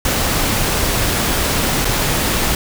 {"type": "noise with dropouts", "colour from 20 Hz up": "pink", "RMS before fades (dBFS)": -17, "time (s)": [0.05, 2.55], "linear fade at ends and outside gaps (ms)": 2, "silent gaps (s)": [1.847, 1.852], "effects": []}